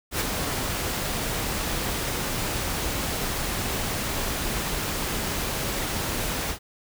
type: noise with ADSR envelope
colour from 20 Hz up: pink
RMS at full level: -23 dBFS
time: 0.11-6.59 s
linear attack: 88 ms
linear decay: 31 ms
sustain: -5 dB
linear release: 94 ms
effects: none

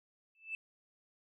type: tone with exponential growth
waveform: sine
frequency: 2637 Hz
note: E7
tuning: in tune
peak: -33 dBFS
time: 0.35-0.55 s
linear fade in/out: 1 ms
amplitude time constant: 43 ms
effects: tanh soft clip ceiling -29 dBFS

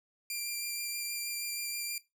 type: tone with vibrato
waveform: 10% pulse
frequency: 2378 Hz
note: D7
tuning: 21 cents sharp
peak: -26 dBFS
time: 0.3-1.98 s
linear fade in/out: 2 ms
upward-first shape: sine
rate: 6.3 Hz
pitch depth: 10 cents each way
effects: noise-tail reverb RT60 0.2 s tail -18 dB re dry

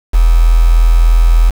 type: tone with quantisation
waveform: sine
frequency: 41.63 Hz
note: E1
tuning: 18 cents sharp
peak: -4 dBFS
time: 0.13-1.51 s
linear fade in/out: 20 ms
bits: 4
effects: none

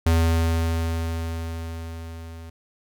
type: tone with level ramp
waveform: square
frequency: 82.41 Hz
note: E2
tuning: in tune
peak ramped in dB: -16 to -38 dBFS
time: 0.06-2.5 s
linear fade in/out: 5 ms
effects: none

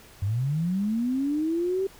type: linear sweep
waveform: sine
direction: up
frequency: 92.6 to 392 Hz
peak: -23 dBFS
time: 0.22-1.87 s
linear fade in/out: 5 ms
effects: pink hiss -51 dBFS RMS until 1.99 s

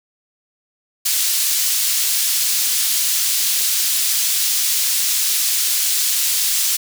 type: high-pass noise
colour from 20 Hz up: pink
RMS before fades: -18 dBFS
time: 1.05-6.77 s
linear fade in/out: 10 ms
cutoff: 4500 Hz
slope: 12 dB/octave
effects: none

